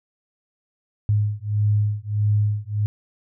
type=beating tone pair; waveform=sine; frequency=103.83 / 105.43 Hz; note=G#2 / G#2; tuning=0 / +27 cents; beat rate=1.6 Hz; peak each=-21 dBFS; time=1.09-2.86 s; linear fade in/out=0 ms; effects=none